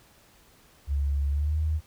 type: tone with pitch glide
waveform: sine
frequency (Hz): 70.5 to 77.77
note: C#2 to D#2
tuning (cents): +30 to 0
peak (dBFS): -23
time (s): 0.87-1.81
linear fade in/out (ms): 50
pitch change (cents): +170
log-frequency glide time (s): 1.3-1.58
effects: pink hiss -58 dBFS RMS until 1.86 s